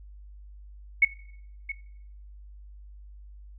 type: tone with echo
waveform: sine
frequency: 2204 Hz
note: C#7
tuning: 11 cents flat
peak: -14 dBFS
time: 1.02-1.05 s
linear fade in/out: 5 ms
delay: 670 ms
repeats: 1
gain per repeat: -15 dB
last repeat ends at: 1.72 s
effects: noise-tail reverb RT60 0.7 s tail -20 dB re dry + added 50 Hz sine -44 dBFS peak until 3.58 s